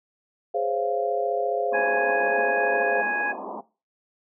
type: chord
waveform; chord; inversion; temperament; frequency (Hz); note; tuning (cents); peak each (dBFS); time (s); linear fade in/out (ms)
sine; Db major seventh; second; just; 415.8 / 519.7 / 554.4 / 693; Ab4 / C5 / Db5 / F5; +2 / -12 / 0 / -14; -28 / -28 / -32 / -26; 0.54-3.02; 10
type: band-pass noise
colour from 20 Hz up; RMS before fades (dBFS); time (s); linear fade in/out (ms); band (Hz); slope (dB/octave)
white; -35; 1.72-3.61; 5; 200 to 1100; 96
type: harmonic tone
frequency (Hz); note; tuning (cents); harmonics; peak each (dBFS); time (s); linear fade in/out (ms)
830.6; G#5; 0; 1 / 2 / 3; -29 / -24 / -33; 1.73-3.33; 20
effects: noise-tail reverb RT60 0.3 s tail -19 dB re dry